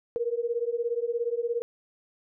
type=beating tone pair; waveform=sine; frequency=463.6 / 480.6 Hz; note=A#4 / B4; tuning=-10 / -47 cents; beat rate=17 Hz; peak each=-29 dBFS; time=0.16-1.62 s; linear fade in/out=0 ms; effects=none